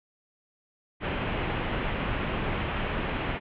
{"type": "low-pass noise", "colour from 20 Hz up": "pink", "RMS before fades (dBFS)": -30, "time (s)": [1, 3.4], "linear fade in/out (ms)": 50, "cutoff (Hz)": 3100, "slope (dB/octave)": 48, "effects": []}